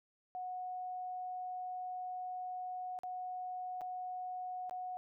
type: tone with dropouts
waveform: sine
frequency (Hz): 733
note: F#5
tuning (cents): -16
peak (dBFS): -39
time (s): 0.35-4.97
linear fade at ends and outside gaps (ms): 0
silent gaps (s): 2.989-3.034 / 3.81-3.816 / 4.696-4.71
effects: none